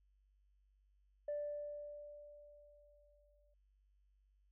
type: tone with exponential decay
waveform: sine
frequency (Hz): 587.3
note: D5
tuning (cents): 0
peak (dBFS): -36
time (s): 1.28-3.54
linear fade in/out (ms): 5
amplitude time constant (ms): 490
effects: tanh soft clip ceiling -34 dBFS + added 49 Hz sine -70 dBFS peak until 4.51 s